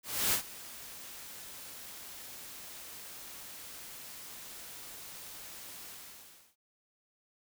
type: noise with ADSR envelope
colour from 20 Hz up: white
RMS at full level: -28 dBFS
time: 0.03-6.56 s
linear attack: 290 ms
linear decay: 100 ms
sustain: -19 dB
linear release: 680 ms
effects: none